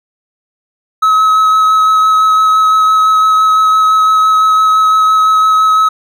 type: tone with vibrato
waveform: triangle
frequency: 1283 Hz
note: E6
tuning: 47 cents flat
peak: -4 dBFS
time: 1.02-5.89 s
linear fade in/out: 10 ms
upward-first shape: sine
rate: 5.9 Hz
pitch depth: 10 cents each way
effects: none